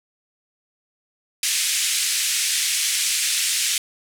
white band-pass noise, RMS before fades -22 dBFS, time 1.43-3.78 s, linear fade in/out 2 ms, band 2000 to 9800 Hz, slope 24 dB/octave, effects none

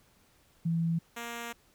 sine / 5% pulse tone pair in turn, 166.1 / 234.9 Hz, E3 / A#3, +13 / +13 cents, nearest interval tritone, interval 600 cents, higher second, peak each -26 dBFS, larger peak neither, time 0.65-0.99 / 1.16-1.53 s, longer second, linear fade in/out 10 ms, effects pink hiss -65 dBFS RMS until 1.74 s

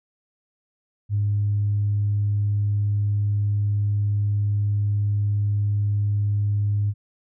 sine tone, 102.8 Hz, G#2, 17 cents flat, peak -18 dBFS, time 1.09-6.94 s, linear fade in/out 50 ms, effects tanh soft clip ceiling -14 dBFS

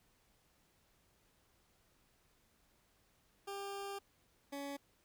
20% pulse tone pair in turn, 397.7 / 281.2 Hz, G4 / C#4, +25 / +25 cents, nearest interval tritone, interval 600 cents, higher first, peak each -37 / -37 dBFS, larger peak neither, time 3.47-3.99 / 4.52-4.77 s, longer first, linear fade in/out 10 ms, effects pink hiss -73 dBFS RMS until 5.04 s

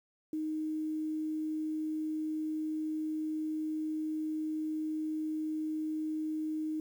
sine tone with quantisation, 311.1 Hz, D#4, in tune, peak -32 dBFS, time 0.33-6.8 s, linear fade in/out 2 ms, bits 10, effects none

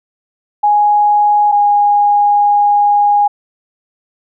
sine tone pair in turn, 830.6 / 822 Hz, G#5 / G#5, 0 / -18 cents, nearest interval unison, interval 18 cents, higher first, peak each -7 dBFS, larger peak neither, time 0.63-1.52 / 1.52-3.28 s, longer second, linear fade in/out 10 ms, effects none

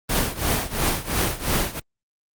pink noise with tremolo, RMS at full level -19 dBFS, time 0.09-1.8 s, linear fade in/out 10 ms, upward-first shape triangle, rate 2.9 Hz, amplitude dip 90%, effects Opus 24 kbps

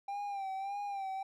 triangle tone with vibrato, 791 Hz, G5, 15 cents sharp, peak -34 dBFS, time 0.08-1.23 s, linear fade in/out 5 ms, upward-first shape sine, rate 1.7 Hz, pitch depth 57 cents each way, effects none

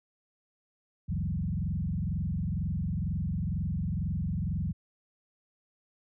sine tone with frequency modulation, 126 Hz, B2, 35 cents sharp, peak -28 dBFS, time 1.08-4.73 s, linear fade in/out 20 ms, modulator 22.1 Hz, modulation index 2.9, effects none

